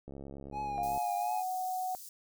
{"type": "click train", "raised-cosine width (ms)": 2, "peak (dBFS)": -32, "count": 63, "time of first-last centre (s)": [0.08, 0.976], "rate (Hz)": 69.2}
{"type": "tone with vibrato", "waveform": "triangle", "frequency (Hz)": 826, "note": "G#5", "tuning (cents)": -10, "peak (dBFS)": -32, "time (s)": [0.52, 1.44], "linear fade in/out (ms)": 50, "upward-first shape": "triangle", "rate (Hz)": 2.8, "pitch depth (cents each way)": 49}
{"type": "tone with pitch glide", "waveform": "sine", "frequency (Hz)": [712, 740.5], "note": ["F5", "F#5"], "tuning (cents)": [33, 1], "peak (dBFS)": -32, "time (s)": [0.78, 1.95], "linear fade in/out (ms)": 0, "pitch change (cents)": 68, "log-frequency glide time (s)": [1.24, 1.4]}
{"type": "high-pass noise", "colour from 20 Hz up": "white", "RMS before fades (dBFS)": -48, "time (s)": [0.83, 2.09], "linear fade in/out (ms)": 2, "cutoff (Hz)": 5000, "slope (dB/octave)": 24}
{"effects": []}